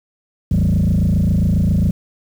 sine tone with frequency modulation, 129.9 Hz, C3, 12 cents flat, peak -10 dBFS, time 0.51-1.91 s, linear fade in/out 5 ms, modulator 27.4 Hz, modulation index 2.8, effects tanh soft clip ceiling -10 dBFS + 7-bit

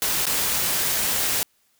white noise with dropouts, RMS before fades -23 dBFS, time 0.02-1.43 s, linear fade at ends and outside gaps 0 ms, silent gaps 0.255-0.267 s, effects white hiss -65 dBFS RMS until 1.79 s

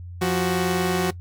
sawtooth tone pair together, 176.1 / 373.1 Hz, F3 / F#4, +15 / +14 cents, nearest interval octave + minor second, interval 1299 cents, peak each -19 dBFS, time 0.21-1.11 s, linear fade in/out 10 ms, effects noise-tail reverb RT60 0.1 s tail -18 dB re dry + added 88 Hz sine -34 dBFS peak until 1.2 s

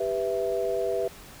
sine chord, E minor, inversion first, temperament equal with one note detuned, 394.5 / 493.9 / 659.3 Hz, G4 / B4 / E5, +11 / 0 / 0 cents, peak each -29 dBFS, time 0-1.08 s, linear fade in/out 5 ms, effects pink hiss -47 dBFS RMS until 1.4 s

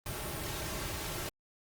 pink noise with comb filter, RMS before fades -38 dBFS, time 0.06-1.29 s, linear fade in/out 2 ms, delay 4.1 ms, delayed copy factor -0.55, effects Opus 32 kbps

